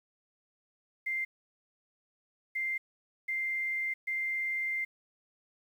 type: tone bursts at uneven times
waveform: sine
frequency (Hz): 2094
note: C7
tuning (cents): +1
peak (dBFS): -30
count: 4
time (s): 1.06-1.25 / 2.55-2.78 / 3.28-3.94 / 4.07-4.85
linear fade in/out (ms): 10
effects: 10-bit

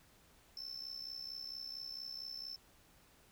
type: tone with amplitude modulation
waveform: triangle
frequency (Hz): 5310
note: E8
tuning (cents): +12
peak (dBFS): -39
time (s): 0.57-2.56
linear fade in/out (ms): 2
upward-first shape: sine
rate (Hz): 64.4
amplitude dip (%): 75
effects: pink hiss -66 dBFS RMS until 3.31 s

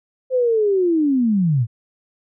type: linear sweep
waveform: sine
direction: down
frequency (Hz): 523.3 to 106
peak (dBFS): -14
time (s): 0.3-1.67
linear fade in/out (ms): 50
effects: none

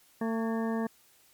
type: harmonic tone with a mistuned harmonic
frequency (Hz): 225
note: A3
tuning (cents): +39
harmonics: 1 / 2 / 3 / 4 / 5 / 7 / 8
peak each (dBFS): -29 / -35 / -39 / -41 / -43 / -46 / -47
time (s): 0.21-0.87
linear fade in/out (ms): 5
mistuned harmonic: 7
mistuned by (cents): +75
effects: white hiss -62 dBFS RMS until 1.33 s + MP3 96 kbps

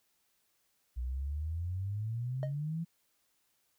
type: exponential sweep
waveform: sine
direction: up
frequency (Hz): 59.4 to 170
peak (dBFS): -33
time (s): 0.96-2.85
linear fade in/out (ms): 20
type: tone with exponential decay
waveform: triangle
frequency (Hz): 620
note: D#5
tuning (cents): -6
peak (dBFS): -30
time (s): 2.43-2.54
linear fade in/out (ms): 0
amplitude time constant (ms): 23
effects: white hiss -75 dBFS RMS until 3.78 s

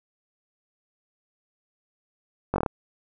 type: slowing click train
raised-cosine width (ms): 1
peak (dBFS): -10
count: 6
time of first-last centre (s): 2.54-2.662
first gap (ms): 20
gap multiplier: 1.1
effects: none

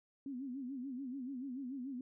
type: tone with vibrato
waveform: sine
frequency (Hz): 261.6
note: C4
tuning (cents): 0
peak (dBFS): -40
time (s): 0.26-2.01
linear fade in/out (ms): 2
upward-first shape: sine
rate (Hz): 6.9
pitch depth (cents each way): 130
effects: none

